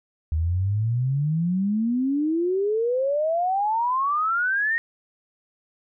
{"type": "exponential sweep", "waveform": "sine", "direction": "up", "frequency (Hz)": [76.3, 1876], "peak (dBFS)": -20, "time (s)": [0.32, 4.78], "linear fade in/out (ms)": 0, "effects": []}